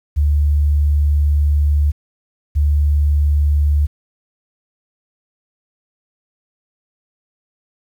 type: tone pair in turn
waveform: sine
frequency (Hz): 73.3 / 73.3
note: D2 / D2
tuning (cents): -3 / -3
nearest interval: unison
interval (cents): 0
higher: neither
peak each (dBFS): -11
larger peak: neither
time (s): 0.16-1.92 / 2.55-3.87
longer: first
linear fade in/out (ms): 20
effects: 8-bit